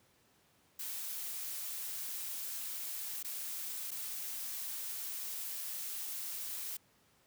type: noise with dropouts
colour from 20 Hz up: blue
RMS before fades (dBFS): -41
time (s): 0.79-6.77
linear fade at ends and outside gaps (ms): 5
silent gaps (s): 3.229-3.245 / 3.908-3.914
effects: pink hiss -69 dBFS RMS until 7.26 s + high-pass 80 Hz 12 dB/octave